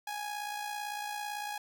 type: tone with amplitude modulation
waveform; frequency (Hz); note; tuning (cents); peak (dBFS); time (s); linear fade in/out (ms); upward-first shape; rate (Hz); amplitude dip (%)
sawtooth; 830.6; G#5; 0; -30; 0.07-1.58; 5; sine; 57.9; 50
effects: none